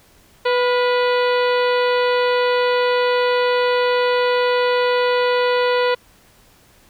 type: harmonic tone with a mistuned harmonic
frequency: 493.9 Hz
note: B4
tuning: in tune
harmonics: 1 / 2 / 3 / 4 / 5 / 6 / 7 / 8 / 9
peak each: -16 / -22 / -26 / -28 / -30 / -32 / -33 / -34 / -35 dBFS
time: 0.45-5.95 s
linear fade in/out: 10 ms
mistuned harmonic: 3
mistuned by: -50 cents
effects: pink hiss -52 dBFS RMS until 6.89 s